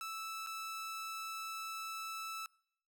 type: tone with dropouts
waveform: sawtooth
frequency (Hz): 1315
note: E6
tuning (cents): -5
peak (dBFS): -37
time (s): 0.01-2.46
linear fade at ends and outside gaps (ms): 1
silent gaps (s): 0.464-0.47
effects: noise-tail reverb RT60 0.7 s tail -26 dB re dry